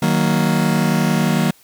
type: chord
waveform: 40% pulse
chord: D# minor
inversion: none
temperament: just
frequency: 155.56 / 186.68 / 233.3 Hz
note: D#3 / F#3 / A#3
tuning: 0 / +16 / +2 cents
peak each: -18 dBFS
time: 0.02-1.51 s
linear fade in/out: 5 ms
effects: white hiss -51 dBFS RMS until 1.63 s